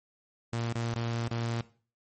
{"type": "tone with dropouts", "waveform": "sawtooth", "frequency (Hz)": 116.54, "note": "A#2", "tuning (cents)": 0, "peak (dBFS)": -26, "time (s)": [0.53, 1.61], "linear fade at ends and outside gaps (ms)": 0, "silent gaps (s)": [[0.725, 0.755], [0.938, 0.96], [1.28, 1.313]], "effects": ["noise-tail reverb RT60 0.4 s tail -17 dB re dry", "MP3 32 kbps"]}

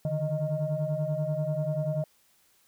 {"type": "tone cluster", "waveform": "sine", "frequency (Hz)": [145.6, 155.9, 622], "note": ["D3", "D#3", "D#5"], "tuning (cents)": [-15, 4, -1], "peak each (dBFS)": -30, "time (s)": [0.05, 2.04], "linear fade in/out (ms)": 2, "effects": ["tanh soft clip ceiling -20 dBFS", "white hiss -65 dBFS RMS until 2.67 s"]}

